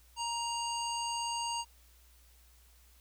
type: harmonic tone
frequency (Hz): 937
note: A#5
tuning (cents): +9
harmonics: 1 / 3 / 5 / 7 / 9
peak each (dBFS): -35 / -40 / -42 / -43 / -45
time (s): 0.16-1.65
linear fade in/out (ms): 50
effects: added 60 Hz sine -60 dBFS peak until 3 s + white hiss -65 dBFS RMS until 3 s